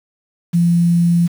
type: tone with quantisation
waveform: sine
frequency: 171.5 Hz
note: F3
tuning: 31 cents flat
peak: -10 dBFS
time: 0.53-1.28 s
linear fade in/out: 20 ms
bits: 6
effects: none